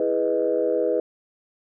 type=chord; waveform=sine; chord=E major seventh; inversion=none; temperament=equal; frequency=329.6 / 415.3 / 493.9 / 622.3 Hz; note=E4 / G#4 / B4 / D#5; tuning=0 / 0 / 0 / 0 cents; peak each=-27 / -25 / -22 / -26 dBFS; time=0-1 s; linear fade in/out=2 ms; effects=tanh soft clip ceiling -10 dBFS